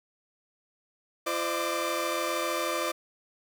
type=tone cluster; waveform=sawtooth; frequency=340.1 / 518 / 605 / 1177 Hz; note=F4 / C5 / D#5 / D6; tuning=-46 / -17 / -49 / +3 cents; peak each=-31 / -30 / -29 / -29 dBFS; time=1.26-2.92 s; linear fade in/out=10 ms; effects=none